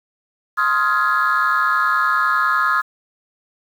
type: chord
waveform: sine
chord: F minor seventh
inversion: second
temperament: just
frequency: 1047.7 / 1257.2 / 1396.9 / 1676.3 Hz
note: C6 / Eb6 / F6 / Ab6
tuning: +2 / +18 / 0 / +16 cents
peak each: -21 / -17 / -19 / -20 dBFS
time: 0.57-2.82 s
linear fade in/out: 20 ms
effects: tanh soft clip ceiling -9 dBFS + 7-bit